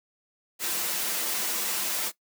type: noise with comb filter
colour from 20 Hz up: white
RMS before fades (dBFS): -29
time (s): 0.59-2.12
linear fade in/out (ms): 50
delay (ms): 7.3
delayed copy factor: -0.8
effects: noise-tail reverb RT60 0.1 s tail -17 dB re dry + high-pass 200 Hz 12 dB/octave